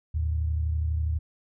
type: tone pair together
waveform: sine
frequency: 77.81 / 110 Hz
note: D#2 / A2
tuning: +1 / 0 cents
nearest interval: tritone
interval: 599 cents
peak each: -24 / -34 dBFS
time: 0.14-1.19 s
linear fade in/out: 10 ms
effects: none